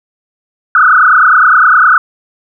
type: tone with frequency modulation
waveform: sine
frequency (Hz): 1373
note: F6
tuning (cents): -30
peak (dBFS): -3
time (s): 0.75-1.98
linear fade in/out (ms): 2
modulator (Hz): 29.7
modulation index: 5
effects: none